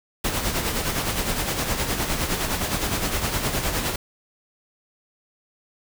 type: noise with tremolo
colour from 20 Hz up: pink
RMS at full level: -23 dBFS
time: 0.24-3.96 s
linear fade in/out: 5 ms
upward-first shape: sine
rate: 9.7 Hz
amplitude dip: 50%
effects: none